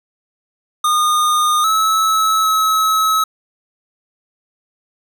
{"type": "tone with pitch steps", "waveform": "square", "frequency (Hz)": [1223, 1299, 1289], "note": ["D#6", "E6", "E6"], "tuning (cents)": [-30, -26, -39], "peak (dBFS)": -13, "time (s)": [0.84, 3.24], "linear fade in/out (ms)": 5, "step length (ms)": 800, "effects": []}